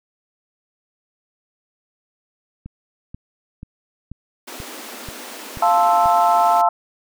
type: click train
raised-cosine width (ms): 5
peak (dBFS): -21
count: 8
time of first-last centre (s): 2.66-6.058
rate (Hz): 2.06
type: high-pass noise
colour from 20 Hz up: pink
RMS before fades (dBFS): -35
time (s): 4.47-6.62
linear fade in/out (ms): 10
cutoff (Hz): 220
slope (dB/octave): 96
type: chord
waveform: sine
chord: F major seventh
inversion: none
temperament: equal with one note detuned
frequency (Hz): 695.2 / 880 / 1046.5 / 1318.5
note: F5 / A5 / C6 / E6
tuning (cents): -8 / 0 / 0 / 0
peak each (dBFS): -16 / -16 / -22 / -21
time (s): 5.62-6.69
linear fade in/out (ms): 5
effects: none